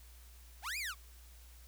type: linear two-way sweep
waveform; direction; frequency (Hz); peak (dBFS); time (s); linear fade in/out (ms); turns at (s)
sawtooth; up then down; 604 to 2527 to 1044; -34; 0.62-0.95; 50; 0.78
effects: added 60 Hz sine -54 dBFS peak until 1.67 s + white hiss -62 dBFS RMS until 1.67 s